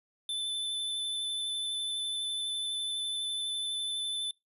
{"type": "tone with vibrato", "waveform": "square", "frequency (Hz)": 3520, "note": "A7", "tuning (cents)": 0, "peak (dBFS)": -32, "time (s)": [0.29, 4.31], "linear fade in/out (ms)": 2, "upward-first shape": "sine", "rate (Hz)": 12, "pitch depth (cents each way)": 14, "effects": ["noise-tail reverb RT60 0.2 s tail -25 dB re dry", "resampled to 32000 Hz"]}